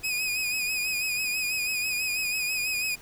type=tone with vibrato; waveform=sawtooth; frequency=2497 Hz; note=D#7; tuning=6 cents sharp; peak=-23 dBFS; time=0.03-2.96 s; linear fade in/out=20 ms; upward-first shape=sine; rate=6.1 Hz; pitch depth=48 cents each way; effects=pink hiss -50 dBFS RMS until 3.01 s